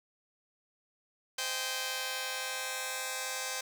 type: chord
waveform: 5% pulse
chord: Ab major seventh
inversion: first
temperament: just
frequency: 519.1 / 623 / 778.7 / 830.6 Hz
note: C5 / Eb5 / G5 / Ab5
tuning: -14 / +2 / -12 / 0 cents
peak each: -26 / -32 / -27 / -31 dBFS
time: 1.38-3.61 s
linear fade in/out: 5 ms
effects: none